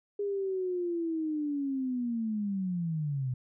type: linear sweep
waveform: sine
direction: down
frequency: 410 to 123.47 Hz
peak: -29 dBFS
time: 0.19-3.34 s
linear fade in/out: 5 ms
effects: none